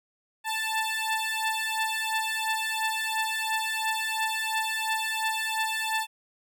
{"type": "beating tone pair", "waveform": "15% pulse", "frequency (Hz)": [880, 882.9], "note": ["A5", "A5"], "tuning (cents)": [0, 6], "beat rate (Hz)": 2.9, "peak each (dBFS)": [-24, -23], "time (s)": [0.44, 6.07], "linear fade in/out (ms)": 50, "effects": []}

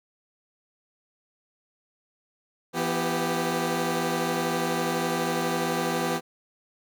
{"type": "tone cluster", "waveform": "15% pulse", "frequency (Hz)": [168.5, 246.7, 392.1], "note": ["E3", "B3", "G4"], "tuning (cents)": [38, -2, 0], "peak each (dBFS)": -23, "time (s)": [2.73, 6.21], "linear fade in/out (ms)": 50, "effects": []}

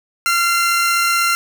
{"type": "tone pair together", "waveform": "sawtooth", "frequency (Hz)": [1374, 2079], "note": ["F6", "C7"], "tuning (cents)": [-29, -12], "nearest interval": "perfect fifth", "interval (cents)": 717, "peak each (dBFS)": [-11, -18], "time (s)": [0.26, 1.35], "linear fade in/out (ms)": 0, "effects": []}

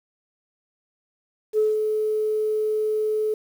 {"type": "tone with ADSR envelope", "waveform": "sine", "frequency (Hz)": 430.1, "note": "A4", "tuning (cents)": -39, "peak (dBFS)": -15, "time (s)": [1.53, 3.34], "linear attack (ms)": 50, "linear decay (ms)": 180, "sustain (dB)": -5, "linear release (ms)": 3, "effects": ["tanh soft clip ceiling -11 dBFS", "8-bit"]}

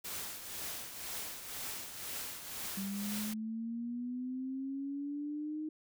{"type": "noise with tremolo", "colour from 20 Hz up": "white", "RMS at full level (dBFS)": -40, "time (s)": [0.04, 3.34], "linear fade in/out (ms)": 10, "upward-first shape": "triangle", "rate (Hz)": 2, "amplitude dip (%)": 60}
{"type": "linear sweep", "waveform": "sine", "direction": "up", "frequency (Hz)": [193.4, 311.1], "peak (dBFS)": -36, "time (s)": [2.77, 5.69], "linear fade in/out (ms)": 5}
{"effects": []}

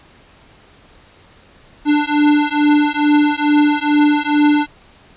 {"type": "beating tone pair", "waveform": "square", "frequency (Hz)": [294.5, 296.8], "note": ["D4", "D4"], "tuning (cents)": [5, 18], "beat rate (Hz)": 2.3, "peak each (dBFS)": -15, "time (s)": [1.85, 4.67], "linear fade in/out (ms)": 50, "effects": ["pink hiss -47 dBFS RMS until 5.16 s", "resampled to 8000 Hz"]}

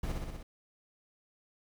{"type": "noise with echo", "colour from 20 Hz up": "brown", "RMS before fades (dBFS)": -35, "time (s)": [0.03, 0.12], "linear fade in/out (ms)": 5, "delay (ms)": 62, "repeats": 5, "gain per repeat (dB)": -2, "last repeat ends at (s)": 0.43, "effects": []}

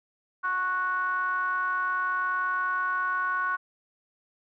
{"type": "ring-modulated tone", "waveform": "triangle", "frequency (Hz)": 187.2, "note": "F#3", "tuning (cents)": 20, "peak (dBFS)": -20, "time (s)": [0.43, 3.57], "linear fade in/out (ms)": 20, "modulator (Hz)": 1290, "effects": []}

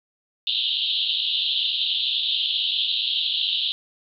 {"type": "band-pass noise", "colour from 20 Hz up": "white", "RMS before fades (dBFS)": -24, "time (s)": [0.47, 3.72], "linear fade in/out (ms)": 0, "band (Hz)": [2900, 4000], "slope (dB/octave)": 96, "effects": []}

